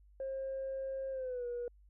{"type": "tone with pitch glide", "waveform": "sine", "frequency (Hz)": [535, 482.2], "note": ["C5", "B4"], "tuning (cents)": [38, -41], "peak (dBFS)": -35, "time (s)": [0.2, 1.68], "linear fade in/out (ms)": 2, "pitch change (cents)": -179, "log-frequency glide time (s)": [1.11, 1.46], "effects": ["tanh soft clip ceiling -33 dBFS", "added 50 Hz sine -59 dBFS peak until 1.89 s"]}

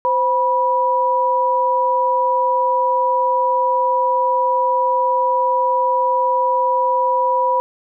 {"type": "tone pair together", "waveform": "sine", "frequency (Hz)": [519, 977.4], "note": ["C5", "B5"], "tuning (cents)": [-14, -18], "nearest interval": "major seventh", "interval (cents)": 1096, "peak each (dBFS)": [-19, -15], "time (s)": [0.05, 7.6], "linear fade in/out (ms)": 0, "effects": []}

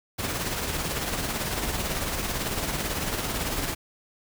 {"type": "noise with tremolo", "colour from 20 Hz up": "pink", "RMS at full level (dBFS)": -27, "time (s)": [0.18, 3.75], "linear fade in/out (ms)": 20, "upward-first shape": "triangle", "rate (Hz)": 18, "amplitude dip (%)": 50, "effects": []}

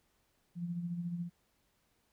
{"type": "tone with tremolo", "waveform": "sine", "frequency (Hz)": 173, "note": "F3", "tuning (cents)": -16, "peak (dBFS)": -33, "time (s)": [0.55, 1.3], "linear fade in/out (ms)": 50, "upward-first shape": "sine", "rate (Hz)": 14, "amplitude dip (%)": 50, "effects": ["pink hiss -75 dBFS RMS until 2.12 s"]}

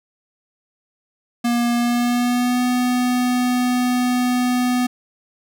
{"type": "tone with pitch glide", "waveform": "square", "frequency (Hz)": [238.2, 248.3], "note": ["A#3", "B3"], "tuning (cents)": [38, 9], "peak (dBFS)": -17, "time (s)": [1.44, 4.87], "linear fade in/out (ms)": 10, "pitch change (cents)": 71, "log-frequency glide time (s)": [1.75, 2.63], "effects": []}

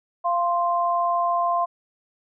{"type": "tone pair together", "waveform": "sine", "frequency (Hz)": [692.5, 1046.5], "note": ["F5", "C6"], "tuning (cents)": [-15, 0], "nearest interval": "perfect fifth", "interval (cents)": 715, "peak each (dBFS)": -22, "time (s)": [0.24, 1.66], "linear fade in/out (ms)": 20, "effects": []}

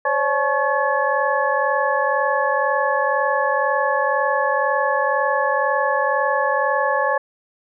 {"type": "tone cluster", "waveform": "sine", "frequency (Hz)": [530, 572, 859, 1103, 1710], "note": ["C5", "D5", "A5", "C#6", "A6"], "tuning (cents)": [22, -46, -42, -9, -50], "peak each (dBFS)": -23, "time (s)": [0.05, 7.18], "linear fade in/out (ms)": 5, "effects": []}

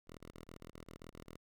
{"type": "tone bursts", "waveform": "5% pulse", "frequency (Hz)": 41.2, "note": "E1", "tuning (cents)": 0, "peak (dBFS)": -39, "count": 10, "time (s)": [0.07, 1.368], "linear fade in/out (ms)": 10, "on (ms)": 110, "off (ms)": 22, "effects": []}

